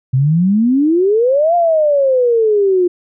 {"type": "exponential two-way sweep", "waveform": "sine", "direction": "up then down", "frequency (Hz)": [125.2, 705, 350], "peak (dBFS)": -9, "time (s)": [0.13, 2.88], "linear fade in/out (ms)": 10, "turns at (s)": 1.55, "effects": []}